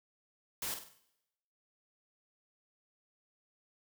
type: noise with echo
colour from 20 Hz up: white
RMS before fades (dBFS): -38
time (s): 0.62-0.74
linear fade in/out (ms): 2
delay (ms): 49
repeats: 5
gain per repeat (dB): -7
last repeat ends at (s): 0.985
effects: noise-tail reverb RT60 0.9 s tail -18 dB re dry